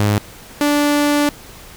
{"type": "tone pair in turn", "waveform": "sawtooth", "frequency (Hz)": [103.83, 291.9], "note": ["G#2", "D4"], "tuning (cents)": [0, -10], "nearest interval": "octave + tritone", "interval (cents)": 1790, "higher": "second", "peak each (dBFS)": -9, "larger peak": "neither", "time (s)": [[0, 0.18], [0.61, 1.29]], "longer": "second", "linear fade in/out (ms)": 0, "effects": ["pink hiss -39 dBFS RMS until 1.76 s"]}